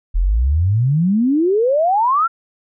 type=exponential sweep; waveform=sine; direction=up; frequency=38.8 to 1396.9 Hz; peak=-12 dBFS; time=0.14-2.28 s; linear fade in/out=20 ms; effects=none